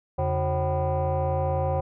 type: tone with frequency modulation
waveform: sine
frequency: 311.1 Hz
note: D#4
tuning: in tune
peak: -21 dBFS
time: 0.18-1.81 s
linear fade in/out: 10 ms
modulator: 226 Hz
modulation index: 2.3
effects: tanh soft clip ceiling -18 dBFS